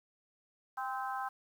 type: harmonic tone with a mistuned harmonic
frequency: 258.9 Hz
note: C4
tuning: 18 cents flat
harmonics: 3 / 4 / 5 / 6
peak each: -38 / -40 / -42 / -44 dBFS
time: 0.77-1.29 s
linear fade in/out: 10 ms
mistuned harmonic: 3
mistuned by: +36 cents
effects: 10-bit